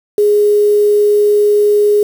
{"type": "tone with quantisation", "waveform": "sine", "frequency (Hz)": 415.3, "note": "G#4", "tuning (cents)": 0, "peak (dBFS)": -7, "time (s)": [0.18, 2.03], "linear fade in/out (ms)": 2, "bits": 5, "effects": []}